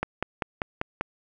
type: click train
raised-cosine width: 0.5 ms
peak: -11 dBFS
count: 6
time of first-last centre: 0.03-1.01 s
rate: 5.1 Hz
effects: none